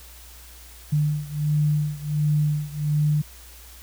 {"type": "beating tone pair", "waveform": "sine", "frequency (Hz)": [149.2, 150.6], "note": ["D3", "D3"], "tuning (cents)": [28, 44], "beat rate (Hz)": 1.4, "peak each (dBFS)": [-22, -24], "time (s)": [0.92, 3.22], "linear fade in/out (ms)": 10, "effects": ["added 60 Hz sine -45 dBFS peak until 3.82 s", "white hiss -47 dBFS RMS until 3.82 s"]}